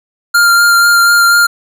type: tone with vibrato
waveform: square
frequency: 1396.9 Hz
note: F6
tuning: in tune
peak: -6 dBFS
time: 0.34-1.47 s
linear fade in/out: 10 ms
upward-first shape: sine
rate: 4.1 Hz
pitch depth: 13 cents each way
effects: none